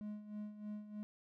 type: tone with tremolo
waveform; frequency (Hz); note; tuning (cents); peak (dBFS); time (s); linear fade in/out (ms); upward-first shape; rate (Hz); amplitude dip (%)
triangle; 210; G#3; +19; -39; 0.01-1.03; 0; sine; 3.2; 70
effects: none